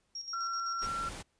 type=tone with tremolo; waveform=sine; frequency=5588 Hz; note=F8; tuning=in tune; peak=-37 dBFS; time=0.15-0.87 s; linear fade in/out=5 ms; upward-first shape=square; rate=7.8 Hz; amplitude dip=60%
type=tone; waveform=sine; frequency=1360 Hz; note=F6; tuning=46 cents flat; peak=-33 dBFS; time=0.33-1.09 s; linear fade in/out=5 ms
type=noise; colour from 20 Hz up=pink; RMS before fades=-43 dBFS; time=0.81-1.23 s; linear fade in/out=20 ms
effects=pink hiss -75 dBFS RMS until 1.39 s + resampled to 22050 Hz